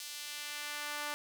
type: tone with high-pass filter sweep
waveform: sawtooth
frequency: 294.4 Hz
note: D4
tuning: 4 cents sharp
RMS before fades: -41 dBFS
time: 0-1.14 s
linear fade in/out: 0 ms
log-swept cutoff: 4200 to 1000 Hz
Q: 0.9
effects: 10-bit